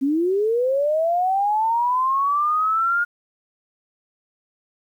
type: linear sweep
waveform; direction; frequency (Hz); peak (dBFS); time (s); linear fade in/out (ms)
sine; up; 261.6 to 1429; -17; 0.01-3.05; 20
effects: 9-bit